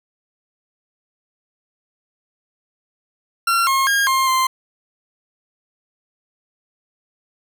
40% pulse tone with pitch steps, 1367 / 1076 / 1624 / 1061 / 1044 Hz, F6 / C6 / G#6 / C6 / C6, -37 / +48 / -39 / +24 / -4 cents, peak -14 dBFS, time 3.47-4.47 s, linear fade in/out 5 ms, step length 200 ms, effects none

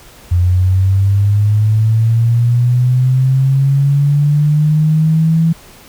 sine linear sweep, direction up, 87.31 to 164.81 Hz, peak -8 dBFS, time 0.31-5.53 s, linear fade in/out 10 ms, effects pink hiss -40 dBFS RMS until 5.88 s

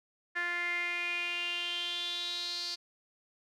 sawtooth tone with band-pass filter sweep, 349.2 Hz, F4, in tune, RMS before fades -35 dBFS, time 0.35-2.76 s, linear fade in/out 20 ms, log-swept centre 1800 to 4600 Hz, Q 7.4, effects none

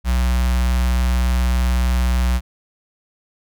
square tone with notch filter, 61.74 Hz, B1, in tune, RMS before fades -17 dBFS, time 0.04-2.41 s, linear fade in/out 50 ms, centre 380 Hz, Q 0.65, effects none

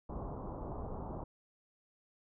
pink low-pass noise, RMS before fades -42 dBFS, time 0.09-1.24 s, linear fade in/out 5 ms, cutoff 1100 Hz, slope 48 dB/octave, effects none

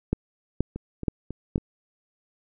two click trains, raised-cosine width 3 ms, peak -20 / -9 dBFS, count 4 / 4, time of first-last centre 0.76-1.58 / 0.13-1.559 s, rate 3.66 / 2.1 Hz, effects none

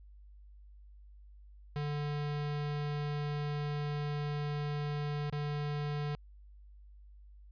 square tone with dropouts, 146.83 Hz, D3, in tune, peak -34 dBFS, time 1.76-6.15 s, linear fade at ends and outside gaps 0 ms, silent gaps 5.298-5.326 s, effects added 50 Hz sine -52 dBFS peak until 7.51 s + resampled to 11025 Hz

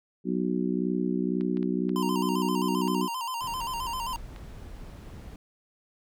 harmonic tone, 62 Hz, B1, 7 cents sharp, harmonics 3 / 4 / 5 / 6, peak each -29 / -30 / -31 / -32 dBFS, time 0.24-3.09 s, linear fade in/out 50 ms
clicks, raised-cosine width 0.3 ms, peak -30 dBFS, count 7, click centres 1.41 / 1.571 / 1.629 / 1.893 / 2.876 / 3.615 / 4.362 s
square tone with vibrato, 977 Hz, B5, 19 cents flat, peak -31 dBFS, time 1.96-4.16 s, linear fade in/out 0 ms, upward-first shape square, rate 7.6 Hz, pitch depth 87 cents each way
brown noise, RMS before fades -42 dBFS, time 3.41-5.36 s, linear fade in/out 2 ms
effects none

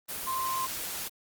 sine tone in noise, 1046.5 Hz, C6, in tune, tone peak -29 dBFS, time 0.26-0.67 s, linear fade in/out 20 ms, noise white, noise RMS -36 dBFS, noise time 0.08-1.09 s, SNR +4 dB, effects Opus 24 kbps

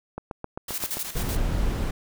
click train, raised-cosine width 1 ms, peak -18 dBFS, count 7, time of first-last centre 0.18-0.971 s, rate 7.59 Hz
white noise with tremolo, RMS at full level -34 dBFS, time 0.68-1.37 s, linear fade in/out 5 ms, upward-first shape square, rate 8.2 Hz, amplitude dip 55%
blue noise bursts, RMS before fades -29 dBFS, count 4, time 0.74-1.029 s, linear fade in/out 2 ms, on 40 ms, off 43 ms
brown noise, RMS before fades -25 dBFS, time 1.15-1.91 s, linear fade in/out 5 ms
effects none

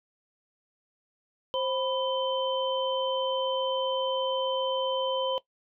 sine tone cluster, 527 / 992 / 3086 Hz, C5 / B5 / G7, +12 / +7 / -28 cents, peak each -28 / -33 / -32 dBFS, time 1.54-5.38 s, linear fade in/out 0 ms, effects noise-tail reverb RT60 0.1 s tail -18 dB re dry

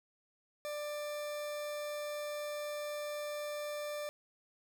40% pulse tone, 592 Hz, D5, 14 cents sharp, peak -37 dBFS, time 0.65-4.09 s, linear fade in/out 0 ms, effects none

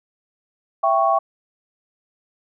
sine chord, C# diminished, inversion first, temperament equal with one note detuned, 664.6 / 784 / 1108.7 Hz, E5 / G5 / C#6, +14 / 0 / 0 cents, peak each -19 dBFS, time 0.83-1.19 s, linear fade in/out 10 ms, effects none

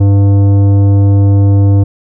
sine tone with tanh clipping, 99.6 Hz, G2, 28 cents sharp, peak -6 dBFS, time 0-1.84 s, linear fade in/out 10 ms, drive 12 dB, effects none

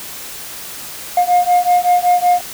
sine beating tone pair, 710 / 715.3 Hz, F5 / F5, +28 / +41 cents, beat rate 5.3 Hz, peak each -11 dBFS, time 1.17-2.41 s, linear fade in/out 5 ms, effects tanh soft clip ceiling -7 dBFS + white hiss -30 dBFS RMS until 2.53 s

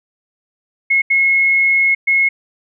sine tone bursts at uneven times, 2171 Hz, C#7, 37 cents flat, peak -10 dBFS, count 3, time 0.9-1.02 / 1.1-1.95 / 2.07-2.29 s, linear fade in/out 10 ms, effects none

